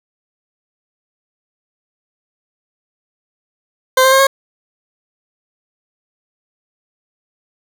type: tone with pitch steps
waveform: 20% pulse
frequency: 518 / 526.4 / 535 / 543.8 Hz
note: C5 / C5 / C5 / C#5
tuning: -17 / +10 / +38 / -33 cents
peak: -3 dBFS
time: 3.97-4.27 s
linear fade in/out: 5 ms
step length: 75 ms
effects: none